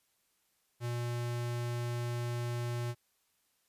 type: tone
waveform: square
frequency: 120 Hz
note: B2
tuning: 49 cents flat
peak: -34 dBFS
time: 0.8-2.95 s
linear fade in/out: 50 ms
effects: white hiss -75 dBFS RMS until 3.68 s + resampled to 32000 Hz